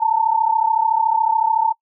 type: tone pair together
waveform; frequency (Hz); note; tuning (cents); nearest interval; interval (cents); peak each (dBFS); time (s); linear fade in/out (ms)
sine; 880 / 913.8; A5 / A#5; 0 / -35; minor second; 65; -17; 0-1.73; 20
effects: noise-tail reverb RT60 0.1 s tail -22 dB re dry